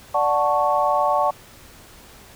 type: chord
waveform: sine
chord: D major seventh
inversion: none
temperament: equal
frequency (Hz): 587.3 / 740 / 880 / 1108.7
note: D5 / F#5 / A5 / C#6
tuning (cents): 0 / 0 / 0 / 0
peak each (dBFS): -22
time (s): 0.14-1.31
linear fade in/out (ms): 10
effects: pink hiss -46 dBFS RMS until 2.35 s